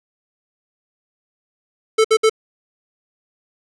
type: tone bursts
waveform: square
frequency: 440 Hz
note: A4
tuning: in tune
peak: -11 dBFS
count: 3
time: 1.98-2.297 s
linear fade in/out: 10 ms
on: 65 ms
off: 61 ms
effects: resampled to 22050 Hz + 8-bit